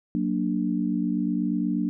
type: chord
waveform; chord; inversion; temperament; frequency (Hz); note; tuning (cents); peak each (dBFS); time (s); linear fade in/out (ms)
sine; Gb augmented; none; equal; 185 / 233.1 / 293.7; Gb3 / Bb3 / D4; 0 / 0 / 0; -27; 0.15-1.89; 0
effects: none